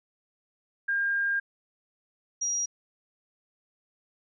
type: tone pair in turn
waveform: sine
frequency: 1608 / 5730 Hz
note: G6 / F8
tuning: +44 / +44 cents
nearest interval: octave + minor seventh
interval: 2200 cents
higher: second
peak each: -24 / -26 dBFS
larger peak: first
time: 0.88-1.4 / 2.41-2.66 s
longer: first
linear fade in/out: 10 ms
effects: none